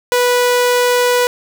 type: tone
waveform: sawtooth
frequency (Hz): 491.3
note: B4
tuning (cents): -9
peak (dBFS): -7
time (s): 0.12-1.27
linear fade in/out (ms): 0
effects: none